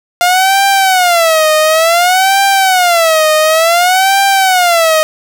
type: tone with vibrato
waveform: sawtooth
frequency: 698.5 Hz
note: F5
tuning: in tune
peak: -3 dBFS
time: 0.21-5.03 s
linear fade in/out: 0 ms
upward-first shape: sine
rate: 0.56 Hz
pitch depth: 210 cents each way
effects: none